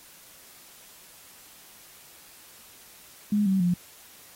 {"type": "tone with pitch steps", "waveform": "sine", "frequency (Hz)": [207.7, 191.57, 176.68], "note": ["G#3", "G3", "F3"], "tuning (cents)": [0, -40, 20], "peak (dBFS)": -20, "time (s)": [3.32, 3.74], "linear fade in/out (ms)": 5, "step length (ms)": 140, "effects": ["white hiss -51 dBFS RMS until 4.35 s", "AAC 48 kbps"]}